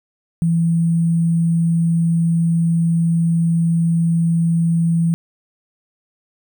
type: tone with sample-and-hold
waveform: sine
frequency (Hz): 166.9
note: E3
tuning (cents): +22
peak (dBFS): -13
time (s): 0.42-5.14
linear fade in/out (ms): 0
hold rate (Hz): 8820
effects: none